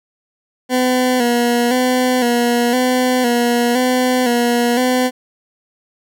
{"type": "tone with vibrato", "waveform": "20% pulse", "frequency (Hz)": 246.1, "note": "B3", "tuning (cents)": -6, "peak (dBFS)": -8, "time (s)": [0.69, 5.11], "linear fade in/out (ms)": 50, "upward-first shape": "square", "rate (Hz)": 0.98, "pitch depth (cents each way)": 48, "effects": []}